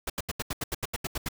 pink noise bursts, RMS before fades -31 dBFS, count 12, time 0.07-1.287 s, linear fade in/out 5 ms, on 29 ms, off 79 ms, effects none

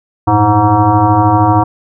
sine tone with frequency modulation, 524 Hz, C5, 2 cents sharp, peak -6 dBFS, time 0.27-1.64 s, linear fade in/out 10 ms, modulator 207 Hz, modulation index 2.7, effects none

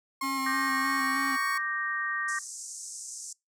35% pulse tone with pitch glide, 1074 to 1114.4 Hz, C6 to C#6, +45 to +9 cents, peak -28 dBFS, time 0.21-1.58 s, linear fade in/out 5 ms, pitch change +64 cents, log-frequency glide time 0.53-1.24 s
square tone with vibrato, 269.1 Hz, C4, 49 cents sharp, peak -34 dBFS, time 0.22-1.37 s, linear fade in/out 20 ms, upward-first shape square, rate 3.2 Hz, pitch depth 23 cents each way
sine chord, G minor, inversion second, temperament equal, 1174.7 / 1568 / 1864.7 Hz, D6 / G6 / Bb6, 0 / 0 / 0 cents, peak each -34 / -35 / -31 dBFS, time 0.46-2.39 s, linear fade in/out 5 ms
white band-pass noise, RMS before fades -41 dBFS, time 2.28-3.33 s, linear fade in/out 5 ms, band 5700 to 8700 Hz, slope 48 dB/octave
effects noise-tail reverb RT60 0.2 s tail -24 dB re dry

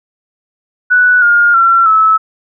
sine tone with pitch steps, 1480 / 1418.1 / 1358.7 / 1301.9 Hz, F#6 / F6 / F6 / E6, 0 / +26 / -48 / -22 cents, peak -5 dBFS, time 0.9-2.18 s, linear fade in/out 20 ms, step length 320 ms, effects none

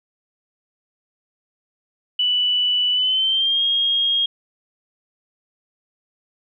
sine tone with pitch glide, 2968 to 3255 Hz, F#7 to G#7, +5 to -36 cents, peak -16 dBFS, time 2.19-4.26 s, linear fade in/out 5 ms, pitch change +159 cents, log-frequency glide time 2.92-3.63 s, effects none

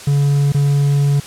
triangle tone with dropouts, 142.1 Hz, C#3, 43 cents sharp, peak -9 dBFS, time 0.07-1.2 s, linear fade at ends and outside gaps 5 ms, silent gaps 0.522-0.545 s, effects white hiss -34 dBFS RMS until 1.26 s + low-pass 9000 Hz 12 dB/octave

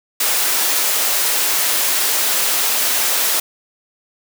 white high-pass noise, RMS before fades -17 dBFS, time 0.2-3.4 s, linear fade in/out 5 ms, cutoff 390 Hz, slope 12 dB/octave, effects none

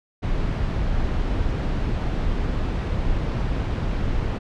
brown noise, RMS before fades -23 dBFS, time 0.22-4.39 s, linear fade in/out 20 ms, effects low-pass 4000 Hz 12 dB/octave

